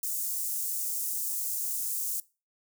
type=high-pass noise; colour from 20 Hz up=white; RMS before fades=-32 dBFS; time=0.03-2.2 s; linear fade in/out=2 ms; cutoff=6800 Hz; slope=24 dB/octave; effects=noise-tail reverb RT60 0.3 s tail -21 dB re dry